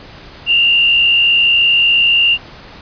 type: tone with frequency modulation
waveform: sine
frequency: 2794 Hz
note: F7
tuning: in tune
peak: -8 dBFS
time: 0.46-2.38 s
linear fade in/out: 50 ms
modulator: 63.3 Hz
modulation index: 0.95
effects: pink hiss -36 dBFS RMS until 2.81 s + resampled to 11025 Hz